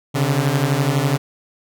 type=beating tone pair; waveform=sawtooth; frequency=133.2 / 145.2 Hz; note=C3 / D3; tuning=+31 / -19 cents; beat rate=12 Hz; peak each=-15 dBFS; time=0.14-1.18 s; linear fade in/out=20 ms; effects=none